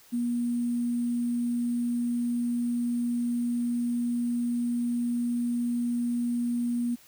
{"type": "tone with sample-and-hold", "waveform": "sine", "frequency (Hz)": 239.7, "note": "A#3", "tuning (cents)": 48, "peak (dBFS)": -25, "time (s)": [0.12, 6.96], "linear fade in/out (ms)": 20, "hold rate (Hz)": 8820, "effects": ["white hiss -56 dBFS RMS until 7.07 s"]}